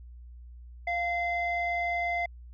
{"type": "tone pair together", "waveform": "sine", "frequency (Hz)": [698.5, 2067], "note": ["F5", "C7"], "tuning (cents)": [0, -22], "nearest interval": "octave + perfect fifth", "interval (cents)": 1878, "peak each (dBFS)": [-28, -29], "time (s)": [0.87, 2.26], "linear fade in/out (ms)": 5, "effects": ["tanh soft clip ceiling -22 dBFS", "added 60 Hz sine -44 dBFS peak until 2.53 s"]}